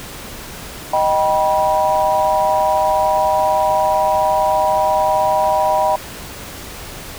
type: chord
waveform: sine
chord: Eb augmented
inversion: none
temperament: just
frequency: 622.3 / 777.8 / 972.3 Hz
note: Eb5 / G5 / B5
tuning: 0 / -14 / -27 cents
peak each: -17 dBFS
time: 0.93-5.96 s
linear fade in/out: 5 ms
effects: pink hiss -32 dBFS RMS until 7.18 s